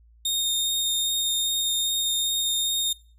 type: tone with vibrato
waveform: sawtooth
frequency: 3682 Hz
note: A#7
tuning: 22 cents flat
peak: -20 dBFS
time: 0.25-2.93 s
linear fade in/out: 5 ms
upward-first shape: sine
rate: 2.5 Hz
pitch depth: 8 cents each way
effects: noise-tail reverb RT60 0.4 s tail -21 dB re dry + added 57 Hz sine -52 dBFS peak until 3.18 s